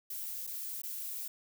violet noise with dropouts, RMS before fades -40 dBFS, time 0.1-1.28 s, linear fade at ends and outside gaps 5 ms, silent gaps 0.468-0.473 / 0.819-0.834 s, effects none

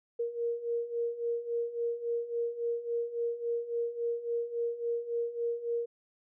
sine beating tone pair, 467.5 / 471.1 Hz, A#4 / A#4, +5 / +18 cents, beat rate 3.6 Hz, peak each -36 / -32 dBFS, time 0.19-5.86 s, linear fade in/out 10 ms, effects none

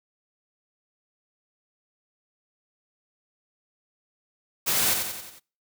white noise with echo, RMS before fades -24 dBFS, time 4.66-4.95 s, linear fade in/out 20 ms, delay 90 ms, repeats 5, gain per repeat -5 dB, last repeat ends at 5.4 s, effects noise-tail reverb RT60 0.4 s tail -26 dB re dry

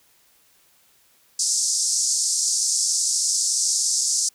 pink band-pass noise, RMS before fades -22 dBFS, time 1.39-4.29 s, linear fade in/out 5 ms, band 5100 to 8900 Hz, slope 48 dB/octave, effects white hiss -59 dBFS RMS until 4.34 s

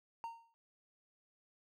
triangle tone with exponential decay, 921 Hz, A#5, 21 cents flat, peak -36 dBFS, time 0.24-0.54 s, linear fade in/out 0 ms, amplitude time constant 65 ms, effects none

